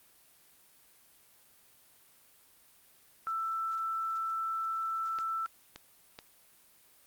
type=tone; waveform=sine; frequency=1328 Hz; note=E6; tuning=12 cents sharp; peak=-31 dBFS; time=3.27-5.46 s; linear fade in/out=0 ms
type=clicks; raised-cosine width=0.2 ms; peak=-26 dBFS; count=3; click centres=5.187 / 5.76 / 6.189 s
effects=white hiss -62 dBFS RMS until 7.06 s + Opus 32 kbps